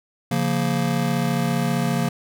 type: chord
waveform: square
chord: Bb minor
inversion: first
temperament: just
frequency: 139.85 / 174.81 / 233.1 Hz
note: Db3 / F3 / Bb3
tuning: +16 / +2 / 0 cents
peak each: -25 dBFS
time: 0.31-2.09 s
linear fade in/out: 5 ms
effects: none